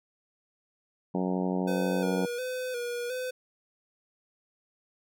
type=harmonic tone; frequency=92.1 Hz; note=F#2; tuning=7 cents flat; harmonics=2 / 3 / 4 / 5 / 6 / 7 / 8 / 9 / 10; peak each=-29 / -33 / -35 / -37 / -39 / -40 / -41 / -42 / -43 dBFS; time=1.14-2.26 s; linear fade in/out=10 ms
type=tone with vibrato; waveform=square; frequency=493.9 Hz; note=B4; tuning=in tune; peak=-32 dBFS; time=1.67-3.31 s; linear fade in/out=10 ms; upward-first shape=square; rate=1.4 Hz; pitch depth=47 cents each way
effects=none